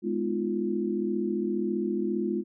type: chord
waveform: sine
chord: F half-diminished seventh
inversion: first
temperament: just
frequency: 209.5 / 251.4 / 314.3 / 349.2 Hz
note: Ab3 / Cb4 / Eb4 / F4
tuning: +15 / +31 / +18 / 0 cents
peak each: -30 / -34 / -35 / -29 dBFS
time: 0.02-2.44 s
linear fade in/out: 50 ms
effects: none